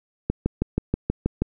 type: click train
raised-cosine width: 3 ms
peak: -8 dBFS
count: 8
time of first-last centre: 0.3-1.42 s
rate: 6.25 Hz
effects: none